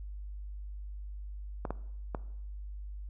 clicks, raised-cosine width 1 ms, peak -20 dBFS, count 3, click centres 1.652 / 1.706 / 2.148 s, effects noise-tail reverb RT60 0.8 s tail -18 dB re dry + added 50 Hz sine -39 dBFS peak until 3.09 s

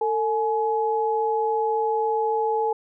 sine tone pair together, 448.2 / 846.1 Hz, A4 / G#5, +32 / +32 cents, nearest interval major seventh, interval 1100 cents, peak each -23 dBFS, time 0.01-2.73 s, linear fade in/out 5 ms, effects none

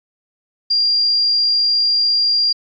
sine tone, 4781 Hz, D8, 30 cents sharp, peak -12 dBFS, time 0.7-2.53 s, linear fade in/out 10 ms, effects MP3 96 kbps

